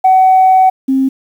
sine tone pair in turn, 753 / 266.2 Hz, F#5 / C4, +30 / +30 cents, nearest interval octave + tritone, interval 1800 cents, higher first, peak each -3 / -8 dBFS, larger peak first, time 0.04-0.7 / 0.88-1.09 s, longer first, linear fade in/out 10 ms, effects tanh soft clip ceiling -1 dBFS + 7-bit

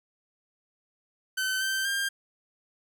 sawtooth tone with pitch steps, 1528 / 1555 / 1599 Hz, G6 / G6 / G6, -45 / -14 / +34 cents, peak -23 dBFS, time 1.37-2.09 s, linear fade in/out 10 ms, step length 240 ms, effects none

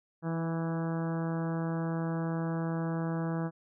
harmonic tone with a mistuned harmonic, 164.81 Hz, E3, in tune, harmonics 1 / 2 / 3 / 4 / 5 / 6 / 7 / 8 / 9 / 10, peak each -31 / -37 / -41 / -43 / -45 / -47 / -48 / -49 / -50 / -51 dBFS, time 0.22-3.51 s, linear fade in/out 50 ms, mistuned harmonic 2, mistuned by -15 cents, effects none

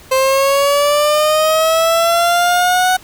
30% pulse linear sweep, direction up, 522 to 744 Hz, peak -8 dBFS, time 0.11-2.97 s, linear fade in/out 10 ms, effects pink hiss -41 dBFS RMS until 3.03 s

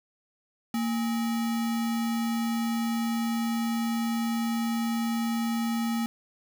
sine tone with sample-and-hold, 230 Hz, A#3, 23 cents flat, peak -25 dBFS, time 0.74-6.06 s, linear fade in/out 2 ms, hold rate 1050 Hz, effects none

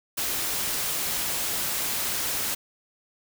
white noise, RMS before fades -28 dBFS, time 0.17-2.55 s, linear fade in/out 10 ms, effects none

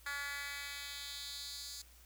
10% pulse tone with high-pass filter sweep, 284.2 Hz, C#4, 43 cents sharp, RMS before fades -44 dBFS, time 0.06-1.82 s, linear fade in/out 5 ms, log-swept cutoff 1600 to 5300 Hz, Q 2.2, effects added 60 Hz sine -60 dBFS peak until 2.05 s + white hiss -63 dBFS RMS until 2.05 s

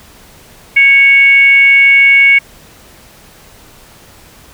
sine tone with frequency modulation, 2217 Hz, C#7, in tune, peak -3 dBFS, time 0.76-2.39 s, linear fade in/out 10 ms, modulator 575 Hz, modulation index 0.33, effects pink hiss -40 dBFS RMS until 4.53 s

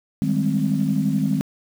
sine chord, Ab major seventh, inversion second, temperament equal, 155.56 / 196 / 207.7 / 261.6 Hz, Eb3 / G3 / Ab3 / C4, 0 / 0 / 0 / 0 cents, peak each -23 dBFS, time 0.22-1.41 s, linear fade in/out 0 ms, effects tanh soft clip ceiling -9 dBFS + 7-bit

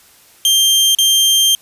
sawtooth tone with dropouts, 3170 Hz, G7, 19 cents sharp, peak -6 dBFS, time 0.45-1.55 s, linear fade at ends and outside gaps 1 ms, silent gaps 0.949-0.986 s, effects white hiss -47 dBFS RMS until 1.61 s + resampled to 32000 Hz

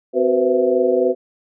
sine tone cluster, 257.9 / 373.9 / 488.5 / 512 / 663 Hz, C4 / F#4 / B4 / C5 / E5, -25 / +18 / -19 / -38 / +10 cents, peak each -24 / -18 / -20 / -18 / -24 dBFS, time 0.13-1.15 s, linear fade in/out 50 ms, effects none

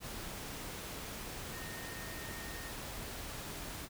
sine tone in noise, 1843 Hz, A#6, 20 cents flat, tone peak -49 dBFS, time 1.51-2.74 s, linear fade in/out 50 ms, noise pink, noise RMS -44 dBFS, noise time 0-3.89 s, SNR -8 dB, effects none

